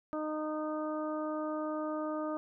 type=harmonic tone; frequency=307.5 Hz; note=D#4; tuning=20 cents flat; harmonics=1 / 2 / 3 / 4 / 5; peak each=-36 / -37 / -45 / -41 / -54 dBFS; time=0.13-2.37 s; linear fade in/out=0 ms; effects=none